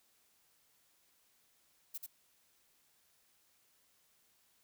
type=noise with echo; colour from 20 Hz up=violet; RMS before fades=-42 dBFS; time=1.94-1.98 s; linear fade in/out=10 ms; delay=85 ms; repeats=1; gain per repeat=-3 dB; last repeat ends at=2.065 s; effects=white hiss -72 dBFS RMS until 4.63 s